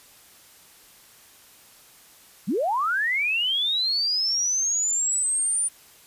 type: linear sweep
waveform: sine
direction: up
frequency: 152.6 to 9397 Hz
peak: -21 dBFS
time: 2.47-5.69 s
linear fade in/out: 20 ms
effects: white hiss -52 dBFS RMS until 6.06 s + resampled to 32000 Hz